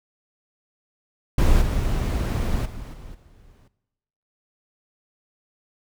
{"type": "noise with level steps", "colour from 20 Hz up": "brown", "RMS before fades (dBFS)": [-17, -23, -35, -40, -51], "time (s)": [1.38, 3.68], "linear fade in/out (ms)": 5, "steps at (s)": [1.61, 2.65, 2.93, 3.14], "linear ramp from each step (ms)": 10, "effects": ["noise-tail reverb RT60 1.0 s tail -18 dB re dry"]}